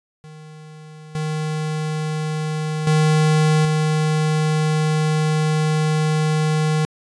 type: tone with level steps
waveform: square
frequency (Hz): 154.8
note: D#3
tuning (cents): -9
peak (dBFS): -38 / -22 / -14 / -17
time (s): 0.24-6.85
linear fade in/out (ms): 0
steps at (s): 1.15 / 2.87 / 3.65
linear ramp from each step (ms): 2
effects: resampled to 22050 Hz